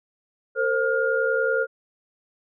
sine tone cluster, 455.5 / 526 / 1416 Hz, A#4 / C5 / F6, -40 / +9 / +23 cents, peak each -24 dBFS, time 0.55-1.67 s, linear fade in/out 50 ms, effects none

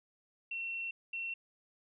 sine tone bursts at uneven times, 2715 Hz, F7, 50 cents flat, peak -36 dBFS, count 2, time 0.51-0.91 / 1.13-1.34 s, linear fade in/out 5 ms, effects none

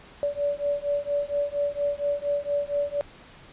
sine beating tone pair, 574 / 578.3 Hz, D5 / D5, -40 / -27 cents, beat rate 4.3 Hz, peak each -27 dBFS, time 0.23-3.01 s, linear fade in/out 0 ms, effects pink hiss -49 dBFS RMS until 3.52 s + resampled to 8000 Hz

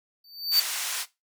square tone with exponential growth, 4581 Hz, D8, 44 cents flat, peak -16 dBFS, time 0.24-0.6 s, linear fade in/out 5 ms, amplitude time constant 78 ms
white band-pass noise, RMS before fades -31 dBFS, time 0.51-1.06 s, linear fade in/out 50 ms, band 1000 to 9800 Hz, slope 12 dB/octave
effects noise-tail reverb RT60 0.2 s tail -17 dB re dry

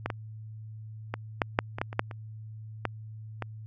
clicks, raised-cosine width 0.5 ms, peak -14 / -16 / -16 / -8 / -6 / -19 / -12 / -24 / -8 / -25 / -12 / -17 dBFS, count 12, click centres 0.06 / 0.102 / 1.14 / 1.418 / 1.589 / 1.785 / 1.815 / 1.929 / 1.994 / 2.112 / 2.853 / 3.423 s, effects added 109 Hz sine -40 dBFS peak until 3.66 s

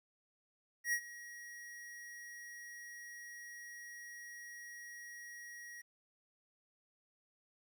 square tone with ADSR envelope, 1900 Hz, A#6, 33 cents sharp, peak -31 dBFS, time 0.84-5.82 s, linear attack 88 ms, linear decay 71 ms, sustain -18 dB, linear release 12 ms, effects 12-bit

